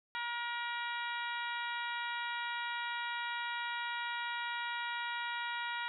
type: harmonic tone with a mistuned harmonic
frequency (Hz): 475.6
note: A#4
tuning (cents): +35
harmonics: 2 / 3 / 4 / 5 / 6 / 7 / 8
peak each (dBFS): -40 / -41 / -42 / -46 / -49 / -48 / -49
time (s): 0.15-5.88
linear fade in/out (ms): 0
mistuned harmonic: 5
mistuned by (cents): -19
effects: none